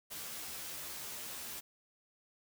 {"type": "noise with comb filter", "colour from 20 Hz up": "white", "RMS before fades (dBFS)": -44, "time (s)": [0.1, 1.61], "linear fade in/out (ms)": 20, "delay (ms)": 13, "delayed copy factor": 0.95, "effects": []}